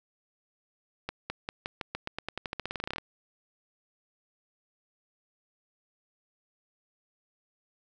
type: accelerating click train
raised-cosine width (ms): 0.3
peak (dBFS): -17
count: 23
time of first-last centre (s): 1.09-2.983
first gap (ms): 210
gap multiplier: 0.9
effects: none